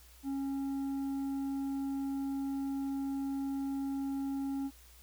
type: tone with tanh clipping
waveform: sine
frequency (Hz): 274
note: C#4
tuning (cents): -20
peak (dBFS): -34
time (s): 0.23-4.71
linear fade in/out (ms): 50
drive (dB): 6
effects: added 60 Hz sine -57 dBFS peak until 5.02 s + white hiss -60 dBFS RMS until 5.02 s